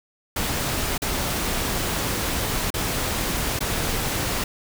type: noise with dropouts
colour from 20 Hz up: pink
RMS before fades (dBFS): -25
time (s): 0.36-4.44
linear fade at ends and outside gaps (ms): 5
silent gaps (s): 0.979-1.019 / 2.704-2.74 / 3.591-3.605
effects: none